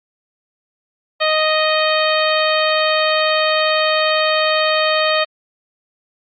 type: harmonic tone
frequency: 622.3 Hz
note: D#5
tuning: in tune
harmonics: 1 / 2 / 3 / 4 / 5 / 6 / 7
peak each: -17 / -20 / -22 / -23 / -24 / -25 / -25 dBFS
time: 1.2-5.25 s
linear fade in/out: 20 ms
effects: Opus 48 kbps